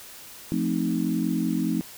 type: chord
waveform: sine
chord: F dominant seventh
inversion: none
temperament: equal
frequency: 174.61 / 220 / 261.6 / 311.1 Hz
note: F3 / A3 / C4 / Eb4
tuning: 0 / 0 / 0 / 0 cents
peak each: -28 dBFS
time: 0.52-1.81 s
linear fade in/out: 0 ms
effects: white hiss -44 dBFS RMS until 1.97 s